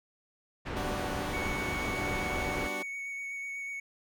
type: low-pass noise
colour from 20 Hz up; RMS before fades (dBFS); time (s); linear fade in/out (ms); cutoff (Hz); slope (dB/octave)
pink; -36; 0.65-2.68; 20; 2400; 12
type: chord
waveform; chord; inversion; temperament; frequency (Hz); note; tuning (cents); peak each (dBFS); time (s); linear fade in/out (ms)
15% pulse; G major seventh; none; equal; 196 / 246.9 / 293.7 / 370; G3 / B3 / D4 / F#4; 0 / 0 / 0 / 0; -37 / -38 / -33 / -33; 0.76-2.83; 10
type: tone with vibrato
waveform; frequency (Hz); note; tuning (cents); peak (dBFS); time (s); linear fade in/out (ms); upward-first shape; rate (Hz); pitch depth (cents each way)
triangle; 2227; C#7; +7; -34; 1.33-3.8; 5; sine; 8.1; 12
effects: none